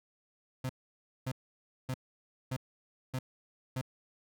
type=tone bursts; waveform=35% pulse; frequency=129.4 Hz; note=C3; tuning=19 cents flat; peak=-31 dBFS; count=6; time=0.64-3.814 s; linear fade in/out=5 ms; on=54 ms; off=570 ms; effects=none